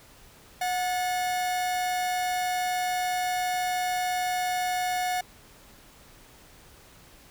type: tone pair together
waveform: 45% pulse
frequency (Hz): 729 / 1733.9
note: F#5 / A6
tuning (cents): -26 / -26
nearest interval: octave + minor third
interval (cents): 1500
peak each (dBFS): -26 / -37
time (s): 0.61-5.21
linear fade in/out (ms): 5
effects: pink hiss -53 dBFS RMS until 7.3 s